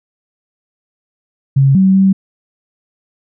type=tone with pitch steps; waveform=sine; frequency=136.4 / 190.5 / 192.5 Hz; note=C#3 / G3 / G3; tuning=-28 / -49 / -31 cents; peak=-6 dBFS; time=1.56-2.13 s; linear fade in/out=10 ms; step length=190 ms; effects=none